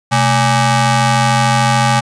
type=ring-modulated tone; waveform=sawtooth; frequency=349.2 Hz; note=F4; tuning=in tune; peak=-3 dBFS; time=0.11-2.01 s; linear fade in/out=20 ms; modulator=477 Hz; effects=resampled to 22050 Hz